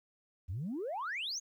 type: exponential sweep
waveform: sine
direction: up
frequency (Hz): 77.78 to 6820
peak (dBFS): -34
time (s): 0.48-1.4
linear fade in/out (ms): 20
effects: tanh soft clip ceiling -32 dBFS + 12-bit